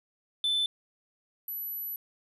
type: tone pair in turn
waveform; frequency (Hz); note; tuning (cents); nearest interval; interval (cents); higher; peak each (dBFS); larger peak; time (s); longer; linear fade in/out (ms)
sine; 3520 / 11840; A7 / F#9; 0 / 0; octave + major sixth; 2100; second; -22 / -33; first; 0.44-0.66 / 1.48-1.96; second; 2
effects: tanh soft clip ceiling -24 dBFS